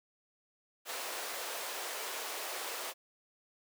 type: high-pass noise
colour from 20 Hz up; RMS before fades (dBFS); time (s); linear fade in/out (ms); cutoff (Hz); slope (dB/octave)
pink; -40; 0.85-2.94; 50; 450; 24
effects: none